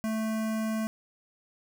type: tone with notch filter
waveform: square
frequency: 220 Hz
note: A3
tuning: in tune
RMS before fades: -30 dBFS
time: 0.04-0.87 s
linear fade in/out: 0 ms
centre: 3700 Hz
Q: 1.4
effects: none